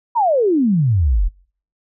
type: exponential sweep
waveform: sine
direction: down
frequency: 988 to 38.89 Hz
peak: -12 dBFS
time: 0.15-1.29 s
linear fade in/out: 20 ms
effects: noise-tail reverb RT60 0.5 s tail -25 dB re dry